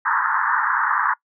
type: band-pass noise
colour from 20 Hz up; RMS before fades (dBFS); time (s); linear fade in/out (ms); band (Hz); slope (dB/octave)
pink; -20; 0.05-1.14; 10; 880 to 1800; 96
effects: noise-tail reverb RT60 0.1 s tail -22 dB re dry